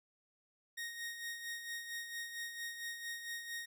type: tone with tremolo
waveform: sawtooth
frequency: 1864.7 Hz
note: A#6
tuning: in tune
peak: -36 dBFS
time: 0.77-3.66 s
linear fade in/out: 10 ms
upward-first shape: sine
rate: 4.4 Hz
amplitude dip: 55%
effects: none